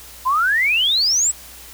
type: exponential sweep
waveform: sine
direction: up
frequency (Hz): 987.8 to 8070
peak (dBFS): -14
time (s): 0.25-1.32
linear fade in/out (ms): 20
effects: added 60 Hz sine -46 dBFS peak until 1.73 s + white hiss -40 dBFS RMS until 1.73 s